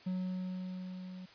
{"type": "tone with level ramp", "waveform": "triangle", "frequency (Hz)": 184.3, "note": "F#3", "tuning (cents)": -7, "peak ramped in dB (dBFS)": [-30, -42], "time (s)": [0.06, 1.26], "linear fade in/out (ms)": 10, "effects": ["white hiss -57 dBFS RMS until 1.34 s", "resampled to 11025 Hz"]}